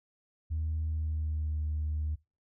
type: tone with pitch glide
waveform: sine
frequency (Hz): 78.8 to 76.34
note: D#2 to D#2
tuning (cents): +23 to -32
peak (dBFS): -28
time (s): 0.5-2.16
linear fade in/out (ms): 20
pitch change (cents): -55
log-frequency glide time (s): 0.86-1.6
effects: noise-tail reverb RT60 0.3 s tail -25 dB re dry + tanh soft clip ceiling -26 dBFS